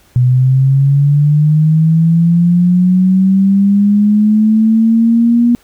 sine linear sweep, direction up, 123.47 to 240 Hz, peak -6 dBFS, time 0.16-5.55 s, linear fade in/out 0 ms, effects pink hiss -49 dBFS RMS until 5.63 s

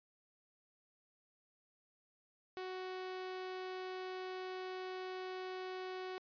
sawtooth tone, 371.4 Hz, F#4, 7 cents sharp, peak -38 dBFS, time 2.57-6.18 s, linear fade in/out 0 ms, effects resampled to 11025 Hz

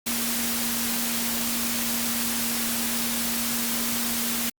sine tone in noise, 234.4 Hz, A#3, 10 cents sharp, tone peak -31 dBFS, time 0.06-4.5 s, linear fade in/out 10 ms, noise white, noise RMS -27 dBFS, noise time 0.06-4.5 s, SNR -7 dB, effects Opus 48 kbps

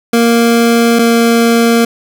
25% pulse tone pair in turn, 233.1 / 232.2 Hz, A#3 / A#3, 0 / -7 cents, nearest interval unison, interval 7 cents, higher first, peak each -3 dBFS, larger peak neither, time 0.13-0.99 / 0.99-1.85 s, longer neither, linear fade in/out 5 ms, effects none

